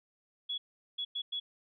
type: tone bursts at uneven times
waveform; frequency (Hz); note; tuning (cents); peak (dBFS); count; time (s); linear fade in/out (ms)
sine; 3372; G#7; +26; -33; 4; 0.49-0.58 / 0.98-1.05 / 1.15-1.22 / 1.32-1.4; 10
effects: none